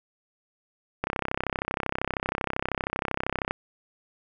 click train, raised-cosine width 0.5 ms, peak -11 dBFS, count 82, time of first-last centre 1.04-3.51 s, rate 32.8 Hz, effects none

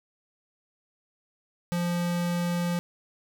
square tone, 174.1 Hz, F3, 5 cents flat, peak -26 dBFS, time 1.72-2.79 s, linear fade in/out 0 ms, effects none

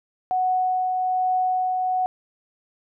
sine tone with tremolo, 740 Hz, F#5, in tune, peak -18 dBFS, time 0.31-2.06 s, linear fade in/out 0 ms, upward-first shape triangle, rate 1.2 Hz, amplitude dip 30%, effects none

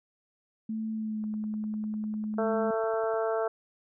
sine tone with pitch glide, 220 to 214 Hz, A3 to A3, 0 to -48 cents, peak -30 dBFS, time 0.69-2.71 s, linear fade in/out 5 ms, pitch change -48 cents, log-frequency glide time 0.92-1.24 s
click train, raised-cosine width 1 ms, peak -38 dBFS, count 20, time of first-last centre 1.24-3.14 s, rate 10 Hz
harmonic tone, 222.9 Hz, A3, 23 cents sharp, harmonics 2 / 3 / 4 / 5 / 6 / 7, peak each -29 / -30 / -38 / -41 / -37 / -44 dBFS, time 2.38-3.48 s, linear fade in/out 5 ms
effects none

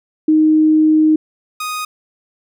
sine / sawtooth tone pair in turn, 311 / 1244 Hz, D#4 / D#6, -1 / -1 cents, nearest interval 2 octaves, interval 2400 cents, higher second, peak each -8 / -17 dBFS, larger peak first, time 0.28-1.16 / 1.6-1.85 s, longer first, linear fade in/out 5 ms, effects none

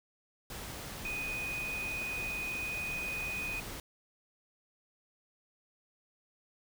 sine tone in noise, 2489 Hz, D#7, in tune, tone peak -35 dBFS, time 1.05-3.6 s, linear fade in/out 2 ms, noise pink, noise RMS -43 dBFS, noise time 0.5-3.8 s, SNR +5 dB, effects none

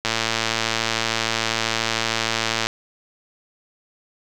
click train, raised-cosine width 0.2 ms, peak -3 dBFS, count 297, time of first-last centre 0.05-2.669 s, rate 113 Hz, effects none

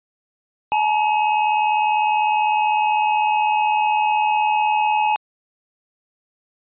square tone pair together, 852.1 / 932 Hz, G#5 / A#5, +44 / -1 cents, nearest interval major second, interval 155 cents, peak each -17 / -25 dBFS, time 0.72-5.16 s, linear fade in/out 0 ms, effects resampled to 8000 Hz

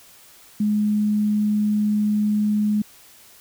sine tone, 210 Hz, G#3, 19 cents sharp, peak -17 dBFS, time 0.6-2.82 s, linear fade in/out 5 ms, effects white hiss -49 dBFS RMS until 3.4 s

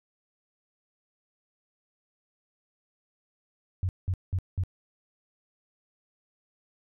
sine tone bursts, 92.6 Hz, F#2, 2 cents sharp, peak -24 dBFS, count 4, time 3.83-4.636 s, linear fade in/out 0 ms, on 59 ms, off 190 ms, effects none

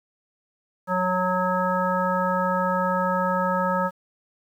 harmonic tone, 183.5 Hz, F#3, 14 cents flat, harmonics 1 / 3 / 5 / 7 / 9, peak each -27 / -26 / -26 / -26 / -32 dBFS, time 0.87-3.91 s, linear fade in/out 50 ms, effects 9-bit

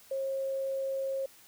sine tone, 539 Hz, C#5, 49 cents flat, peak -30 dBFS, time 0.11-1.26 s, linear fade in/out 5 ms, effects white hiss -57 dBFS RMS until 1.47 s

